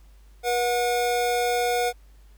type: tone pair together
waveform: square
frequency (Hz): 483 / 727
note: B4 / F#5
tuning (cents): -39 / -31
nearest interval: perfect fifth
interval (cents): 708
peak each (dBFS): -25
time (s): 0.43-1.93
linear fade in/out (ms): 50
effects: added 50 Hz sine -48 dBFS peak until 2.37 s + pink hiss -63 dBFS RMS until 2.37 s